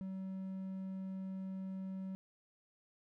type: tone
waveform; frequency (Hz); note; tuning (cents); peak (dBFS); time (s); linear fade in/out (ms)
triangle; 190.1; F#3; +47; -38; 0.01-2.15; 0
effects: none